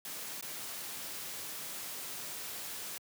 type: noise with dropouts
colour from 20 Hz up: white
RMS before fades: -42 dBFS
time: 0.05-2.98 s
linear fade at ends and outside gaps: 2 ms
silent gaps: 0.411-0.425 s
effects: high-pass 100 Hz 12 dB/octave